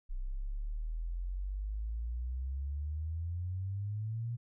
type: exponential sweep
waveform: sine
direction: up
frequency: 30.8 to 120 Hz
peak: -34 dBFS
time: 0.09-4.37 s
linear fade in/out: 20 ms
effects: none